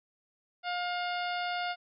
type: harmonic tone with a mistuned harmonic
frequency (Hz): 710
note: F5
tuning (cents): +28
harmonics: 1 / 2 / 3 / 4 / 5 / 6 / 7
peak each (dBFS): -33 / -37 / -41 / -42 / -44 / -46 / -52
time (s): 0.63-1.76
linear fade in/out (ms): 50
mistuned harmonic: 6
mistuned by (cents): +65
effects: none